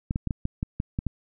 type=clicks; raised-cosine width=5 ms; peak=-14 dBFS; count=9; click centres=0.109 / 0.159 / 0.273 / 0.308 / 0.454 / 0.629 / 0.801 / 0.989 / 1.067 s; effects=none